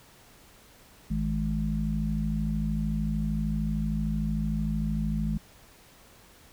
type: harmonic tone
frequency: 53.2 Hz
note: G#1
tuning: 42 cents sharp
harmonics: 1 / 3 / 4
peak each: -30 / -30 / -30 dBFS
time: 1.1-5.38 s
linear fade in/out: 10 ms
effects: pink hiss -55 dBFS RMS until 6.52 s